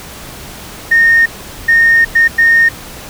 sine tone bursts at uneven times, 1839 Hz, A#6, 24 cents flat, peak -4 dBFS, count 4, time 0.91-1.26 / 1.68-2.05 / 2.15-2.28 / 2.38-2.69 s, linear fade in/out 10 ms, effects tanh soft clip ceiling 0 dBFS + pink hiss -30 dBFS RMS until 3.09 s

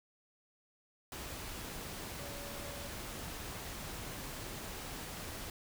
sine tone in noise, 570 Hz, C#5, 48 cents sharp, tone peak -50 dBFS, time 2.19-2.88 s, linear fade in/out 2 ms, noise pink, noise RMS -44 dBFS, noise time 1.12-5.5 s, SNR -9 dB, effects none

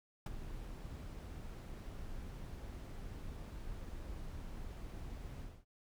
brown noise with ADSR envelope, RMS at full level -35 dBFS, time 0.26-5.65 s, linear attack 4 ms, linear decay 20 ms, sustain -11 dB, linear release 250 ms, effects none

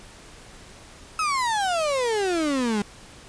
35% pulse exponential sweep, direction down, 1307 to 198.8 Hz, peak -20 dBFS, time 1.19-2.82 s, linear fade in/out 2 ms, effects pink hiss -46 dBFS RMS until 3.28 s + resampled to 22050 Hz

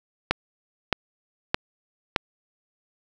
click train, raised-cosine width 0.3 ms, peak -3 dBFS, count 4, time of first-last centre 0.31-2.162 s, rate 1.62 Hz, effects none

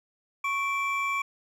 triangle tone pair together, 1106.1 / 2337 Hz, C#6 / D7, -4 / -9 cents, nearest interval octave + minor second, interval 1295 cents, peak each -27 dBFS, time 0.44-1.22 s, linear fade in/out 5 ms, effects none

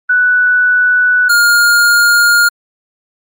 sine / square tone pair in turn, 1483 / 1416.7 Hz, F#6 / F6, +4 / +24 cents, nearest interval minor second, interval 80 cents, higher first, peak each -7 dBFS, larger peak neither, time 0.09-1.29 / 1.29-2.49 s, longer neither, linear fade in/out 10 ms, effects Opus 48 kbps

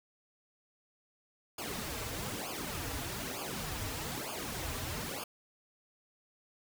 pink noise with flanger, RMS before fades -39 dBFS, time 1.58-5.24 s, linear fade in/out 5 ms, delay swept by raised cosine 0.51 to 5.61 ms, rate 1.1 Hz, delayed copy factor -0.95, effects none

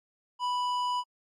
sine tone with tanh clipping, 987.8 Hz, B5, in tune, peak -29 dBFS, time 0.39-1.04 s, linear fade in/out 50 ms, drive 12 dB, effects AAC 64 kbps

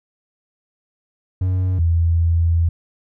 triangle / sine tone pair in turn, 92.5 / 83.68 Hz, F#2 / E2, 0 / +27 cents, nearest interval major second, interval 173 cents, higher first, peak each -14 / -13 dBFS, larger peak second, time 1.41-1.79 / 1.79-2.69 s, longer second, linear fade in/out 5 ms, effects none

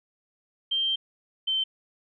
sine tone pair in turn, 3149 / 3098 Hz, G7 / G7, +7 / -21 cents, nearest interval unison, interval 28 cents, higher first, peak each -23 dBFS, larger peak neither, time 0.71-0.96 / 1.47-1.64 s, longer first, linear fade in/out 10 ms, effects none

